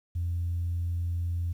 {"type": "tone", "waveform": "sine", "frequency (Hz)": 86.1, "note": "F2", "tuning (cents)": -24, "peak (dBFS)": -26, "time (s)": [0.15, 1.53], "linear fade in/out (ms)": 10, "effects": ["tanh soft clip ceiling -23 dBFS", "10-bit"]}